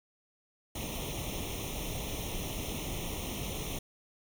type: noise with comb filter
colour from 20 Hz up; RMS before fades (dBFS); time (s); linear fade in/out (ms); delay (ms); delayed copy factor
pink; -37; 0.75-3.79; 5; 0.32; +0.9
effects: none